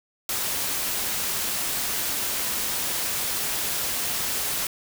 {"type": "noise", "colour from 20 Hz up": "white", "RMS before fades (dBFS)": -27, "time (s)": [0.29, 4.67], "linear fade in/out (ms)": 2, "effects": []}